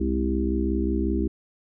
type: harmonic tone with a mistuned harmonic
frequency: 65.41 Hz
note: C2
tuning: in tune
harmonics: 1 / 3 / 4 / 5 / 6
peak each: -26 / -28 / -30 / -27 / -31 dBFS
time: 0-1.28 s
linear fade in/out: 10 ms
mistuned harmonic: 3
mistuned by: +71 cents
effects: none